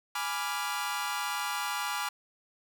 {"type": "chord", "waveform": "sawtooth", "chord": "G# diminished seventh", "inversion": "none", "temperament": "equal", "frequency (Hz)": [830.6, 987.8, 1174.7, 1396.9], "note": ["G#5", "B5", "D6", "F6"], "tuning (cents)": [0, 0, 0, 0], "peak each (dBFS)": -33, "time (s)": [0.15, 2.09], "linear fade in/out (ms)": 5, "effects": []}